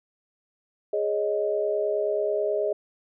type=chord; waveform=sine; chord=Ab suspended fourth; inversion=none; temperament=just; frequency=415.3 / 553.7 / 623 Hz; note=Ab4 / Db5 / Eb5; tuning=0 / -2 / +2 cents; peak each=-26 / -31 / -26 dBFS; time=0.93-2.73 s; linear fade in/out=5 ms; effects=none